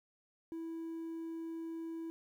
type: tone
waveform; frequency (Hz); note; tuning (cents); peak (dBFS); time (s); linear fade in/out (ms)
triangle; 328.4; E4; -6; -37; 0.52-2.1; 0
effects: tanh soft clip ceiling -33 dBFS + 12-bit